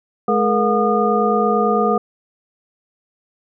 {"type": "tone cluster", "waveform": "sine", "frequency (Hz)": [212.2, 425.4, 474.3, 719, 1219], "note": ["G#3", "G#4", "A#4", "F#5", "D#6"], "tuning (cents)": [38, 42, 30, -50, -36], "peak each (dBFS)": -20, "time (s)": [0.28, 1.98], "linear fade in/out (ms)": 5, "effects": []}